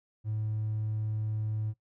triangle tone, 107.9 Hz, A2, 33 cents flat, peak -27 dBFS, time 0.24-1.74 s, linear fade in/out 50 ms, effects noise-tail reverb RT60 0.1 s tail -18 dB re dry + tanh soft clip ceiling -24 dBFS

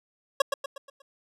25% pulse tone with echo, 552 Hz, C#5, 7 cents flat, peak -13 dBFS, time 0.4-0.42 s, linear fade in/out 5 ms, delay 120 ms, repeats 5, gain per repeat -7 dB, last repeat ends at 1.02 s, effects low-pass 12000 Hz 12 dB/octave

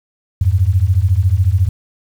sine beating tone pair, 86.1 / 100.1 Hz, F2 / G2, -24 / +37 cents, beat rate 14 Hz, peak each -13 dBFS, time 0.41-1.69 s, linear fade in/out 5 ms, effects 7-bit

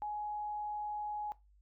sine tone, 838 Hz, G#5, 15 cents sharp, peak -36 dBFS, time 0.02-1.32 s, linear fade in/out 0 ms, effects noise-tail reverb RT60 0.2 s tail -17 dB re dry + added 50 Hz sine -62 dBFS peak until 1.61 s

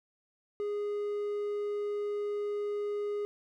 triangle tone, 412.8 Hz, G#4, 10 cents flat, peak -29 dBFS, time 0.6-3.25 s, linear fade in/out 0 ms, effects none

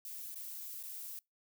violet noise with dropouts, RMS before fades -45 dBFS, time 0.05-1.19 s, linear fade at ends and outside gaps 1 ms, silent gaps 0.345-0.357 / 0.829-0.835 s, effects noise-tail reverb RT60 0.2 s tail -26 dB re dry

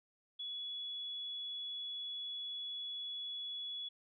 sine tone, 3391 Hz, G#7, 35 cents sharp, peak -40 dBFS, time 0.39-3.89 s, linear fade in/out 10 ms, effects none

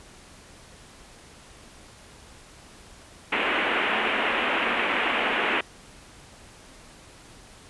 white band-pass noise, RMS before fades -25 dBFS, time 3.32-5.61 s, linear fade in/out 5 ms, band 210 to 2900 Hz, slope 48 dB/octave, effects pink hiss -49 dBFS RMS until 7.69 s + resampled to 24000 Hz

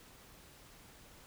silence, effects pink hiss -58 dBFS RMS until 1.26 s

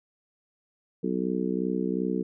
harmonic tone, 62.7 Hz, B1, 27 cents sharp, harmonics 3 / 4 / 5 / 6 / 7, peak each -30 / -31 / -32 / -33 / -33 dBFS, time 1.03-2.23 s, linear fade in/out 10 ms, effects none

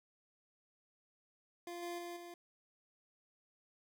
25% pulse tone with level steps, 347 Hz, F4, 11 cents flat, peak -40 / -37 / -40 / -45 dBFS, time 1.67-2.34 s, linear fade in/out 2 ms, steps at 1.82 / 1.98 / 2.16 s, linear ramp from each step 10 ms, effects none

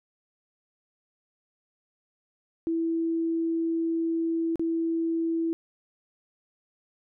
sine tone with dropouts, 329.6 Hz, E4, in tune, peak -24 dBFS, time 2.67-5.53 s, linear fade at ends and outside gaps 0 ms, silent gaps 4.557-4.595 s, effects none

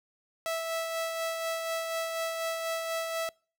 sawtooth tone with tremolo, 656 Hz, E5, 9 cents flat, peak -25 dBFS, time 0.46-3.29 s, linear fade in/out 0 ms, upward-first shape sine, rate 4.1 Hz, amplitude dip 35%, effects noise-tail reverb RT60 0.4 s tail -26 dB re dry

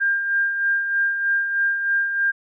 sine tone with tremolo, 1600 Hz, G6, 35 cents sharp, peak -16 dBFS, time 0-2.32 s, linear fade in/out 20 ms, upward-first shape sine, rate 3.2 Hz, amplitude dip 50%, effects none

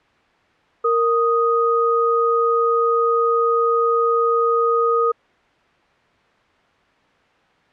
sine tone pair together, 464 / 1245.2 Hz, A#4 / D#6, -8 / +1 cents, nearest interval octave + perfect fourth, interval 1709 cents, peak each -17 dBFS, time 0.84-5.12 s, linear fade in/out 10 ms, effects white hiss -56 dBFS RMS until 7.72 s + low-pass 2000 Hz 12 dB/octave

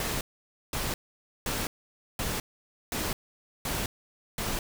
pink noise bursts, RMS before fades -31 dBFS, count 7, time 0-4.59 s, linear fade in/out 2 ms, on 210 ms, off 520 ms, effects none

